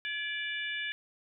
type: harmonic tone with a mistuned harmonic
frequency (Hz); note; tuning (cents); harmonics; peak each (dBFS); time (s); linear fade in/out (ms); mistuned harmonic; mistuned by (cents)
587.3; D5; 0; 3 / 4 / 5 / 6; -36 / -38 / -40 / -42; 0.05-0.92; 0; 3; -57
effects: none